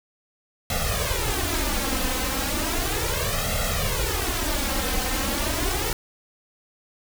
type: noise with flanger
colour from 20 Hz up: pink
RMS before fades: -25 dBFS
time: 0.7-5.93 s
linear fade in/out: 2 ms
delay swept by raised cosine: 1.5 to 3.9 ms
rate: 0.35 Hz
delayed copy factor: +1
effects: none